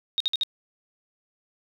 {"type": "tone bursts", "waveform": "sine", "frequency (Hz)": 3729, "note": "A#7", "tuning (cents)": 0, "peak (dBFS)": -21, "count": 4, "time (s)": [0.18, 0.434], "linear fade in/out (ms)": 0, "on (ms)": 23, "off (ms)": 54, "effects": []}